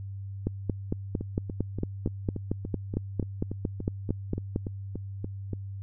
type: two click trains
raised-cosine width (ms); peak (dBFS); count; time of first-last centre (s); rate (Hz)
3; -14 / -20; 19 / 16; 0.47-4.561 / 1.21-5.533; 4.4 / 3.47
effects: added 98 Hz sine -35 dBFS peak until 5.82 s